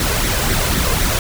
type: noise with flanger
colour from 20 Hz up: pink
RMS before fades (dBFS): -17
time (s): 0-1.19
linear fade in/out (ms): 2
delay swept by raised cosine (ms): 0.5 to 2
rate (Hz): 3.9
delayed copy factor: +0.55
effects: none